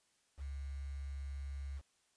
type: tone with quantisation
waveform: sine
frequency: 69.3 Hz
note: C#2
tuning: in tune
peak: -40 dBFS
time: 0.37-1.82 s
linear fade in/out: 50 ms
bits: 10
effects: white hiss -75 dBFS RMS until 2.16 s + resampled to 22050 Hz